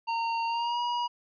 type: tone with pitch glide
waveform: square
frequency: 919 to 961.9 Hz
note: A#5 to B5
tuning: -25 to -46 cents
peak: -28 dBFS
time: 0.07-1.08 s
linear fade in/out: 20 ms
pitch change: +79 cents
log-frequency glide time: 0.46-0.8 s
effects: resampled to 11025 Hz